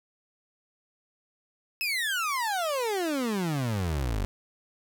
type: exponential sweep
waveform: 30% pulse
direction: down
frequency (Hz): 2637 to 45.48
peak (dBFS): -24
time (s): 1.81-4.25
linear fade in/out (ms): 0
effects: none